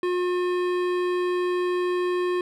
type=tone with hard clipping; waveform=sine; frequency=358.7 Hz; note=F4; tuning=46 cents sharp; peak=-24 dBFS; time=0.03-2.41 s; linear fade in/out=2 ms; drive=15 dB; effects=none